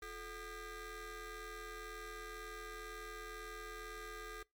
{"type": "ring-modulated tone", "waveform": "20% pulse", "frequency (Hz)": 392, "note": "G4", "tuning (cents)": 0, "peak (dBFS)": -38, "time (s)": [0.02, 4.43], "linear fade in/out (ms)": 5, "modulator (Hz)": 825, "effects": ["noise-tail reverb RT60 0.2 s tail -23 dB re dry", "MP3 96 kbps"]}